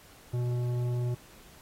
sine tone with tanh clipping, 122.3 Hz, B2, 16 cents flat, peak -29 dBFS, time 0.33-1.15 s, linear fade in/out 10 ms, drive 11 dB, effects pink hiss -55 dBFS RMS until 1.61 s + AAC 48 kbps

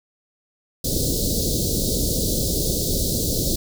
pink band-stop noise, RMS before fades -22 dBFS, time 0.84-3.56 s, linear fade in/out 5 ms, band 560 to 3900 Hz, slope 48 dB/octave, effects none

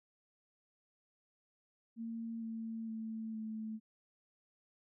sine tone with pitch steps, 228.3 / 225.2 / 222.1 / 219 Hz, A#3 / A3 / A3 / A3, -36 / +40 / +16 / -8 cents, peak -39 dBFS, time 1.96-3.8 s, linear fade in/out 50 ms, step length 460 ms, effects none

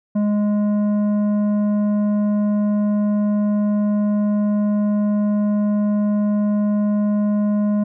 sine tone with tanh clipping, 207.7 Hz, G#3, in tune, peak -17 dBFS, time 0.15-7.84 s, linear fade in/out 10 ms, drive 9 dB, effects none

